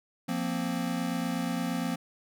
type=chord; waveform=square; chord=F suspended fourth; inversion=none; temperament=equal; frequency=174.61 / 233.1 / 261.6 Hz; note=F3 / Bb3 / C4; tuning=0 / 0 / 0 cents; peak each=-34 dBFS; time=0.28-1.96 s; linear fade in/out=10 ms; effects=none